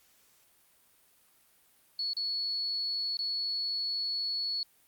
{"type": "tone with dropouts", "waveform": "sine", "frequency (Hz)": 4396, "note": "C#8", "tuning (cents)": -15, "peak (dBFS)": -30, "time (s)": [1.99, 4.63], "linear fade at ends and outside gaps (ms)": 1, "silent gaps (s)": [[2.133, 2.168], [3.17, 3.19]], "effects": ["white hiss -65 dBFS RMS until 4.87 s", "Opus 48 kbps"]}